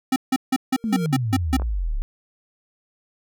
square tone bursts, 261.6 Hz, C4, in tune, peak -17 dBFS, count 8, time 0.12-1.568 s, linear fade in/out 5 ms, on 41 ms, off 160 ms
square tone with exponential growth, 463.6 Hz, A#4, 10 cents flat, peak -25 dBFS, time 0.74-1.06 s, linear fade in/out 1 ms, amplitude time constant 68 ms
sine exponential sweep, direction down, 233.1 to 31.42 Hz, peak -21 dBFS, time 0.84-2.02 s, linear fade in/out 0 ms
clicks, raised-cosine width 1 ms, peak -19 dBFS, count 2, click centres 1.598 / 1.62 s
effects none

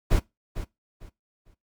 brown noise with echo, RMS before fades -20 dBFS, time 0.1-0.2 s, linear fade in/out 20 ms, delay 450 ms, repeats 3, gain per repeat -12 dB, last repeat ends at 1.55 s, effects noise-tail reverb RT60 0.2 s tail -20 dB re dry

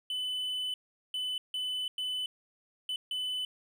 triangle tone bursts at uneven times, 3008 Hz, F#7, 28 cents sharp, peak -30 dBFS, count 6, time 0.1-0.74 / 1.14-1.38 / 1.54-1.88 / 1.98-2.26 / 2.89-2.96 / 3.11-3.45 s, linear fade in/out 2 ms, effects none

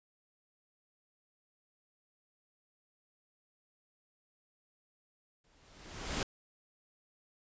pink noise with exponential growth, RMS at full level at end -32 dBFS, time 5.44-6.23 s, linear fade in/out 2 ms, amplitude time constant 170 ms, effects resampled to 16000 Hz

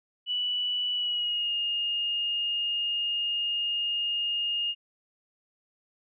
sine tone with pitch glide, 2957 to 2840 Hz, F#7 to F7, -2 to +28 cents, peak -26 dBFS, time 0.26-4.75 s, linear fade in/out 50 ms, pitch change -70 cents, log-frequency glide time 0.93-1.53 s, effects none

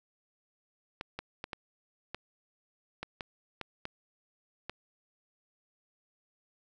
clicks, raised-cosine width 0.3 ms, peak -21 dBFS, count 10, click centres 1.011 / 1.19 / 1.441 / 1.532 / 2.146 / 3.03 / 3.208 / 3.613 / 3.854 / 4.696 s, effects none

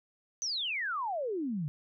sine exponential sweep, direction down, 6230 to 140.2 Hz, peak -31 dBFS, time 0.42-1.68 s, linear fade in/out 0 ms, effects none

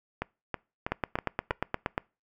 two click trains, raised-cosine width 0.5 ms, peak -12 / -15 dBFS, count 10 / 5, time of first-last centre 0.92-1.979 / 0.22-1.51 s, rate 8.5 / 3.1 Hz, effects noise-tail reverb RT60 0.3 s tail -25 dB re dry

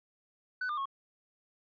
triangle tone with pitch steps, 1499 / 1202 / 1094 Hz, F#6 / D6 / C#6, +22 / +40 / -23 cents, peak -30 dBFS, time 0.61-0.856 s, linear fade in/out 5 ms, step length 82 ms, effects resampled to 11025 Hz

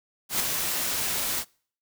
white noise with ADSR envelope, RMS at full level -23 dBFS, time 0.29-1.45 s, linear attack 110 ms, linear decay 4 ms, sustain -5 dB, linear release 62 ms, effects noise-tail reverb RT60 0.5 s tail -26 dB re dry

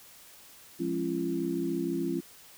sine tone cluster, 175.5 / 209 / 272.7 / 339.3 Hz, F3 / G#3 / C#4 / F4, +9 / +11 / -28 / -50 cents, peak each -36 / -38 / -33 / -31 dBFS, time 0.79-2.21 s, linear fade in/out 20 ms, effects white hiss -53 dBFS RMS until 2.57 s

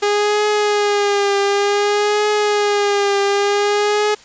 sawtooth tone with vibrato, 410 Hz, G#4, 22 cents flat, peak -10 dBFS, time 0.02-4.15 s, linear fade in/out 10 ms, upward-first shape triangle, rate 0.55 Hz, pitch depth 47 cents each way, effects white hiss -43 dBFS RMS until 4.24 s + resampled to 16000 Hz

